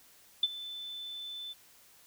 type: tone with ADSR envelope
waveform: sine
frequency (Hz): 3520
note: A7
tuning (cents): 0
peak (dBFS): -21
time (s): 0.43-1.54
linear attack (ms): 4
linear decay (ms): 34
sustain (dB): -18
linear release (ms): 26
effects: white hiss -60 dBFS RMS until 2.06 s